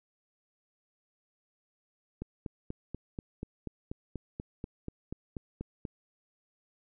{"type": "click train", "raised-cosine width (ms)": 3, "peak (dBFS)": -24, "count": 16, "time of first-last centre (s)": [2.22, 5.852], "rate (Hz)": 4.13, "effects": []}